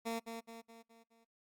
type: tone with echo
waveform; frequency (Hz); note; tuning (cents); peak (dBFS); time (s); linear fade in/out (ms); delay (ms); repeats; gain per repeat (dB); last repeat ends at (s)
15% pulse; 228.7; A#3; -33; -30; 0.05-0.2; 20; 210; 5; -6; 1.25
effects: noise-tail reverb RT60 0.2 s tail -26 dB re dry + Opus 48 kbps